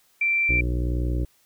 sine tone, 2349 Hz, D7, in tune, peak -19 dBFS, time 0.21-0.61 s, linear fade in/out 5 ms
harmonic tone, 60.6 Hz, B1, 32 cents flat, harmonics 1 / 2 / 3 / 4 / 5 / 6 / 7 / 8 / 9, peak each -23 / -29 / -40 / -41 / -33 / -37 / -44 / -47 / -43 dBFS, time 0.49-1.25 s, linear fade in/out 5 ms
effects white hiss -62 dBFS RMS until 1.45 s

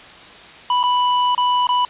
square tone with dropouts, 987.8 Hz, B5, in tune, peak -15 dBFS, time 0.7-1.85 s, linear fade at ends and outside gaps 2 ms, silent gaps 0.83-0.837 / 1.349-1.378 / 1.67-1.69 s, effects white hiss -40 dBFS RMS until 1.89 s + resampled to 8000 Hz

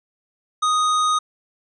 sine tone with hard clipping, 1244.5 Hz, D#6, in tune, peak -18 dBFS, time 0.62-1.19 s, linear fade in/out 10 ms, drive 18 dB, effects resampled to 22050 Hz

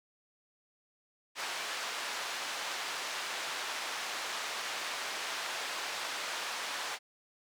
pink band-pass noise, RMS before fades -38 dBFS, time 1.35-6.99 s, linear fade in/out 50 ms, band 860 to 6000 Hz, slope 12 dB/octave, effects none

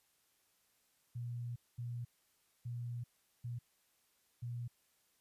sine tone bursts at uneven times, 120.1 Hz, B2, 48 cents flat, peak -39 dBFS, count 5, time 1.15-1.56 / 1.78-2.05 / 2.65-3.04 / 3.44-3.59 / 4.42-4.68 s, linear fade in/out 10 ms, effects white hiss -75 dBFS RMS until 5.2 s + resampled to 32000 Hz

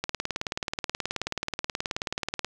click train, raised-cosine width 0.2 ms, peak -11 dBFS, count 46, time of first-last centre 0.04-2.446 s, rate 18.7 Hz, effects none

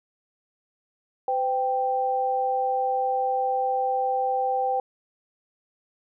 sine tone pair together, 508.9 / 784 Hz, C5 / G5, -48 / 0 cents, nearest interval perfect fifth, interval 748 cents, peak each -27 / -23 dBFS, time 1.28-4.8 s, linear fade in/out 2 ms, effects none

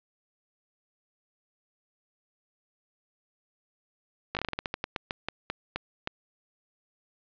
slowing click train, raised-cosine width 0.3 ms, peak -14 dBFS, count 17, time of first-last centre 4.35-6.074 s, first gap 18 ms, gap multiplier 1.21, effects resampled to 11025 Hz + 7-bit

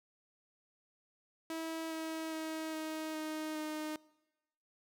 sawtooth tone with pitch steps, 324.2 / 320.8 / 317.5 / 314.2 / 311 / 307.8 Hz, E4 / E4 / D#4 / D#4 / D#4 / D#4, -29 / -47 / +35 / +17 / -1 / -19 cents, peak -34 dBFS, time 1.5-3.96 s, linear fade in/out 2 ms, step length 410 ms, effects noise-tail reverb RT60 1.0 s tail -22 dB re dry

